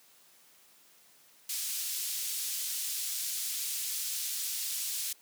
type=band-pass noise; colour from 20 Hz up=white; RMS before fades=-35 dBFS; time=1.49-5.13 s; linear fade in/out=5 ms; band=3700 to 14000 Hz; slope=12 dB/octave; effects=white hiss -61 dBFS RMS until 5.21 s + high-pass 150 Hz 12 dB/octave